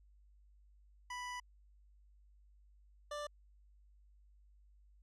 25% pulse tone pair in turn, 987.8 / 589.4 Hz, B5 / D5, 0 / +6 cents, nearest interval major sixth, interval 894 cents, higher first, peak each -38 / -37 dBFS, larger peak second, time 1.1-1.4 / 3.11-3.27 s, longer first, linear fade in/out 5 ms, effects added 50 Hz sine -62 dBFS peak until 5.02 s + low-pass 8000 Hz 12 dB/octave

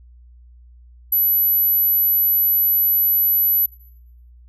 sine tone, 11910 Hz, F#9, 10 cents sharp, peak -14 dBFS, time 1.12-3.66 s, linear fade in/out 5 ms, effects noise-tail reverb RT60 0.8 s tail -22 dB re dry + added 60 Hz sine -43 dBFS peak until 4.48 s

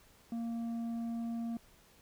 sine tone with tanh clipping, 231.7 Hz, A#3, 10 cents flat, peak -36 dBFS, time 0.32-1.57 s, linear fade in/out 2 ms, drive 6 dB, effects pink hiss -63 dBFS RMS until 2.01 s

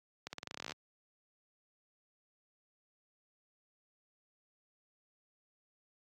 accelerating click train, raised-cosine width 0.2 ms, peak -23 dBFS, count 16, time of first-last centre 0.27-0.72 s, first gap 60 ms, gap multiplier 0.89, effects high-pass 100 Hz 12 dB/octave + AAC 48 kbps

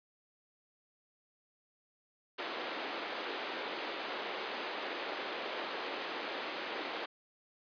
pink band-pass noise, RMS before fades -40 dBFS, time 2.38-7.06 s, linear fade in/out 10 ms, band 330 to 4000 Hz, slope 24 dB/octave, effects resampled to 11025 Hz

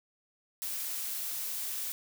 blue noise, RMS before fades -36 dBFS, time 0.62-1.92 s, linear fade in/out 0 ms, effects none

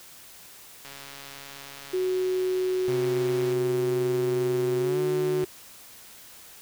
click train, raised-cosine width 0.2 ms, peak -25 dBFS, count 373, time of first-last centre 0.85-3.526 s, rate 139 Hz
sine tone, 370 Hz, F#4, in tune, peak -23 dBFS, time 1.93-5.45 s, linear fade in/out 10 ms
sawtooth tone with pitch glide, 130.81 to 150.26 Hz, C3 to D3, 0 to +40 cents, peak -27 dBFS, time 2.88-5.44 s, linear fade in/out 0 ms, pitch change +240 cents, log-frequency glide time 4.79-4.99 s
effects white hiss -48 dBFS RMS until 6.61 s

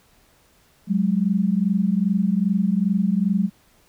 sine tone pair together, 185 / 207.5 Hz, F#3 / G#3, 0 / -1 cents, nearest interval major second, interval 199 cents, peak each -20 dBFS, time 0.87-3.5 s, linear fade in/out 50 ms, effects pink hiss -58 dBFS RMS until 3.88 s

